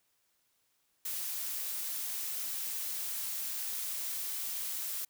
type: noise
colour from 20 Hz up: blue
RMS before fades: -37 dBFS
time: 1.05-5.05 s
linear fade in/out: 5 ms
effects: white hiss -75 dBFS RMS until 5.09 s